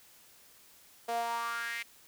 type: tone with high-pass filter sweep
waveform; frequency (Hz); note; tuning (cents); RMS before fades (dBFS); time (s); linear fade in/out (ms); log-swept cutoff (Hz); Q
sawtooth; 233.1; A#3; 0; -35; 1.08-1.83; 10; 590 to 2200; 5.2
effects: white hiss -59 dBFS RMS until 2.07 s